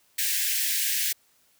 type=high-pass noise; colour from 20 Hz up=white; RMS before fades=-26 dBFS; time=0.18-1.13 s; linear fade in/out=10 ms; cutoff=1600 Hz; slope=96 dB/octave; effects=white hiss -64 dBFS RMS until 1.59 s